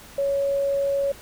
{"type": "tone", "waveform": "sine", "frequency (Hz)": 557, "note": "C#5", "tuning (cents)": 8, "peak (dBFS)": -20, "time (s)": [0.18, 1.12], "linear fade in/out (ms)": 5, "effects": ["pink hiss -45 dBFS RMS until 1.21 s"]}